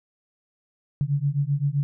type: beating tone pair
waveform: sine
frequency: 138.59 / 146.29 Hz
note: C#3 / D3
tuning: 0 / -6 cents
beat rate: 7.7 Hz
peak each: -24 dBFS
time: 1.01-1.83 s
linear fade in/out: 0 ms
effects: none